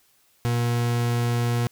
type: tone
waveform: 40% pulse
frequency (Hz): 119.4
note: A#2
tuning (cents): +42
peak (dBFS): -20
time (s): 0.45-1.67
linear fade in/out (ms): 0
effects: white hiss -62 dBFS RMS until 1.71 s